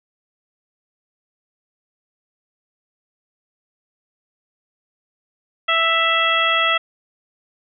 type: harmonic tone with a mistuned harmonic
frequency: 659.3 Hz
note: E5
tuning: in tune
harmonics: 1 / 2 / 3 / 4 / 5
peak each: -25 / -19 / -21 / -22 / -21 dBFS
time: 5.68-6.78 s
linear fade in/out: 10 ms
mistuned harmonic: 4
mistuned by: +18 cents
effects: none